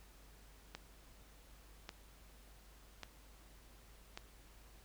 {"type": "click train", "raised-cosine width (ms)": 0.2, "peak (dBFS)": -27, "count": 4, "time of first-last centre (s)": [0.75, 4.175], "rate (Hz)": 0.876, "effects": ["added 50 Hz sine -60 dBFS peak until 4.84 s", "pink hiss -64 dBFS RMS until 4.84 s"]}